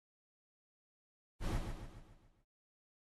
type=noise with echo; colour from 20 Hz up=brown; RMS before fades=-35 dBFS; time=1.4-1.61 s; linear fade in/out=50 ms; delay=140 ms; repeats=6; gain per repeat=-6 dB; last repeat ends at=2.45 s; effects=AAC 32 kbps